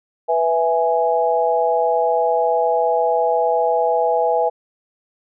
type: chord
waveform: sine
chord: E major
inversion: second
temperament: equal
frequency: 493.9 / 659.3 / 830.6 Hz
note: B4 / E5 / G#5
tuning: 0 / 0 / 0 cents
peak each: -19 dBFS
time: 0.28-4.5 s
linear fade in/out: 20 ms
effects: none